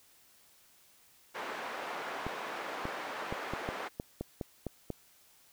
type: band-pass noise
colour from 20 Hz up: white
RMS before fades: -40 dBFS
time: 1.34-3.89 s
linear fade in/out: 20 ms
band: 390 to 1400 Hz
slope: 12 dB/octave
type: clicks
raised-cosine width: 2 ms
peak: -22 dBFS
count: 10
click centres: 2.266 / 2.854 / 3.325 / 3.536 / 3.689 / 3.999 / 4.21 / 4.412 / 4.667 / 4.903 s
effects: white hiss -63 dBFS RMS until 5.52 s